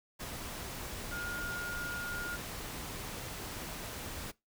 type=tone in noise; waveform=sine; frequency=1423 Hz; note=F6; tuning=32 cents sharp; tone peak=-37 dBFS; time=1.11-2.37 s; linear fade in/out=20 ms; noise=pink; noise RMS=-42 dBFS; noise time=0.19-4.32 s; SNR=+2 dB; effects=noise-tail reverb RT60 0.2 s tail -21 dB re dry